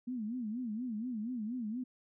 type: tone with vibrato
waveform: sine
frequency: 231.5 Hz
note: A#3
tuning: 12 cents flat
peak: -35 dBFS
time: 0.07-1.84 s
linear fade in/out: 10 ms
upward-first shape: sine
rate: 4.2 Hz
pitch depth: 180 cents each way
effects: none